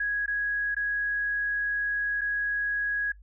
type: tone with dropouts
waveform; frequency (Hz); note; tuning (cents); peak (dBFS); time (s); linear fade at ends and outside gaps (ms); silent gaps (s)
sine; 1661.2; G#6; 0; -25; 0-3.12; 5; 0.261-0.278 / 0.747-0.765 / 2.211-2.215
effects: noise-tail reverb RT60 0.1 s tail -19 dB re dry + added 50 Hz sine -48 dBFS peak until 3.22 s